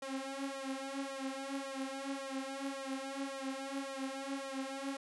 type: tone with flanger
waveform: sawtooth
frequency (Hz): 270.9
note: C#4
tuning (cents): -40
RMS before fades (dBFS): -41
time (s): 0.02-4.97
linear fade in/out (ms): 5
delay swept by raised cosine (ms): 1.6 to 6.1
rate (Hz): 1.8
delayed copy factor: +0.9
effects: resampled to 24000 Hz